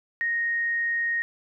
sine tone, 1864.7 Hz, A#6, in tune, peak -23 dBFS, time 0.21-1.22 s, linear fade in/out 0 ms, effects none

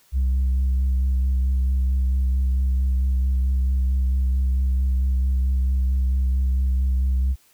sine tone with vibrato, 65 Hz, C2, 11 cents flat, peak -15 dBFS, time 0.12-7.36 s, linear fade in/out 50 ms, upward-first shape sine, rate 4.5 Hz, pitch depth 22 cents each way, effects tanh soft clip ceiling -16 dBFS + white hiss -58 dBFS RMS until 7.53 s

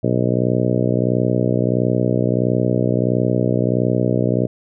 harmonic tone, 61.5 Hz, B1, 7 cents flat, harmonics 2 / 3 / 4 / 5 / 6 / 7 / 8 / 9 / 10, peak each -20 / -22 / -23 / -24 / -25 / -25 / -26 / -27 / -27 dBFS, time 0.03-4.47 s, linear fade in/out 10 ms, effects none

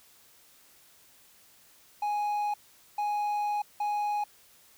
triangle tone bursts at uneven times, 830.6 Hz, G#5, in tune, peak -25 dBFS, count 3, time 2.02-2.54 / 2.98-3.62 / 3.8-4.24 s, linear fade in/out 5 ms, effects white hiss -59 dBFS RMS until 4.77 s

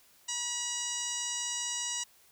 harmonic tone, 965 Hz, B5, 40 cents flat, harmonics 1 / 2 / 3 / 4 / 5 / 6 / 7 / 8 / 9, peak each -46 / -45 / -40 / -43 / -45 / -37 / -41 / -39 / -47 dBFS, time 0.28-2.04 s, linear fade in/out 10 ms, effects white hiss -62 dBFS RMS until 2.31 s

